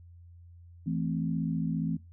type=chord; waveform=sine; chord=A minor; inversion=second; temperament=equal; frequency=164.81 / 220 / 261.6 Hz; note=E3 / A3 / C4; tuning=0 / 0 / 0 cents; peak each=-30 / -34 / -34 dBFS; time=0.86-1.97 s; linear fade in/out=10 ms; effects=noise-tail reverb RT60 0.2 s tail -22 dB re dry + added 86 Hz sine -49 dBFS peak until 2.12 s